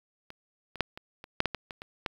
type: clicks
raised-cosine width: 0.3 ms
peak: -27 / -26 / -8 / -25 / -27 / -7 / -11 / -17 / -23 / -25 / -14 dBFS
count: 11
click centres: 0.304 / 0.757 / 0.807 / 0.975 / 1.241 / 1.404 / 1.457 / 1.547 / 1.708 / 1.819 / 2.062 s
effects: 8-bit